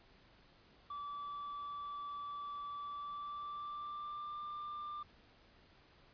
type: tone with pitch glide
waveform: triangle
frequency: 1157 to 1190.2 Hz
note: D6 to D6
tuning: -26 to +23 cents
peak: -40 dBFS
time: 0.9-5.03 s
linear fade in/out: 5 ms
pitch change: +49 cents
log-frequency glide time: 2.89-4.39 s
effects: pink hiss -65 dBFS RMS until 6.13 s + resampled to 11025 Hz